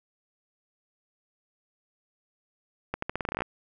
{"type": "accelerating click train", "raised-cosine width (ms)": 0.5, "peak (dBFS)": -14, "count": 13, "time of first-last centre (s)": [2.94, 3.42], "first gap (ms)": 84, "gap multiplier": 0.85, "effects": []}